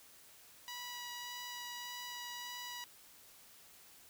10% pulse tone with vibrato, 974 Hz, B5, 24 cents flat, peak -35 dBFS, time 0.68-2.84 s, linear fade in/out 0 ms, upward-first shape sine, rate 1.7 Hz, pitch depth 8 cents each way, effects white hiss -60 dBFS RMS until 4.09 s

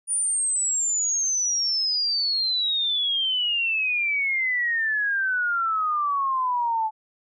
sine exponential sweep, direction down, 9580 to 863 Hz, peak -21 dBFS, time 0.07-6.91 s, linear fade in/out 50 ms, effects none

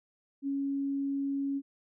sine tone, 277.2 Hz, C#4, in tune, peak -29 dBFS, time 0.42-1.62 s, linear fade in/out 50 ms, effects none

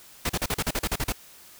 pink noise bursts, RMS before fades -26 dBFS, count 11, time 0.25-1.124 s, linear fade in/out 5 ms, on 44 ms, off 39 ms, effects white hiss -50 dBFS RMS until 1.59 s

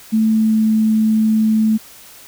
sine tone with pitch glide, 220 to 218.6 Hz, A3 to A3, 0 to -11 cents, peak -11 dBFS, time 0.12-1.78 s, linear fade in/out 20 ms, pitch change -11 cents, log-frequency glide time 0.27-0.7 s, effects white hiss -41 dBFS RMS until 2.27 s

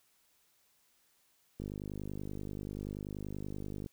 click train, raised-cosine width 3 ms, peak -28 dBFS, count 115, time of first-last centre 1.6-3.862 s, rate 50.4 Hz, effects white hiss -71 dBFS RMS until 3.92 s

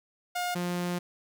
sawtooth tone pair in turn, 713 / 176.66 Hz, F5 / F3, +36 / +20 cents, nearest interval 2 octaves, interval 2416 cents, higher first, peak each -25 dBFS, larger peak neither, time 0.35-0.55 / 0.55-0.99 s, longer second, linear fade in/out 10 ms, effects none

